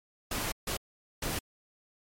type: noise bursts at uneven times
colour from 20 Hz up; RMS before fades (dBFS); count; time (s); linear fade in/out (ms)
pink; -33; 3; 0.31-0.52 / 0.67-0.77 / 1.22-1.39; 5
effects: MP3 64 kbps